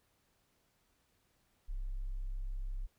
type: tone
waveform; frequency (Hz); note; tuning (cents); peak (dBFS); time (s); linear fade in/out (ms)
sine; 32.99; C1; +15; -34; 1.68-2.87; 20
effects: tanh soft clip ceiling -33 dBFS + pink hiss -75 dBFS RMS until 2.98 s